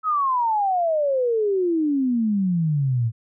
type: exponential sweep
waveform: sine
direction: down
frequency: 1300 to 110 Hz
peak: -18 dBFS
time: 0.03-3.12 s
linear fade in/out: 50 ms
effects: none